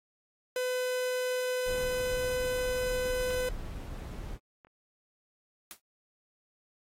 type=tone; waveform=45% pulse; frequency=504 Hz; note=B4; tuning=35 cents sharp; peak=-29 dBFS; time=0.56-3.49 s; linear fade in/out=2 ms
type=noise; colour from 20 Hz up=brown; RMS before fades=-39 dBFS; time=1.65-4.39 s; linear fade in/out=50 ms
type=clicks; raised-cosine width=0.5 ms; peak=-38 / -48 dBFS; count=2; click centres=4.648 / 4.67 s
type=noise with exponential decay; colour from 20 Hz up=white; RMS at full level=-39 dBFS; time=5.71-5.8 s; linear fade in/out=0 ms; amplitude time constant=19 ms
effects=AAC 48 kbps